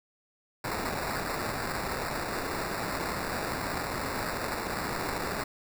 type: noise with sample-and-hold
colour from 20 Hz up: blue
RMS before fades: -33 dBFS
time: 0.64-5.44 s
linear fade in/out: 5 ms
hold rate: 3150 Hz
effects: none